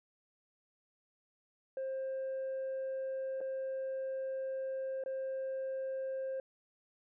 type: tone with dropouts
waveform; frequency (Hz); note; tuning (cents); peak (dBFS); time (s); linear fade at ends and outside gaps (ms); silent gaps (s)
sine; 530; C5; +22; -33; 1.77-6.4; 2; 3.406-3.412 / 5.038-5.06
effects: tanh soft clip ceiling -34 dBFS